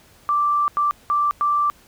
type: tone bursts at uneven times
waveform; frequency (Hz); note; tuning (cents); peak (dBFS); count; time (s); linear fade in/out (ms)
sine; 1173; D6; -2; -16; 4; 0.29-0.68 / 0.77-0.91 / 1.1-1.31 / 1.41-1.7; 0
effects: pink hiss -52 dBFS RMS until 1.87 s